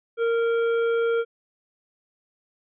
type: harmonic tone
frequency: 462.6 Hz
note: A#4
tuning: 13 cents flat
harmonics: 1 / 3 / 5 / 7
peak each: -20 / -30 / -42 / -44 dBFS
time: 0.17-1.25 s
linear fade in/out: 50 ms
effects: none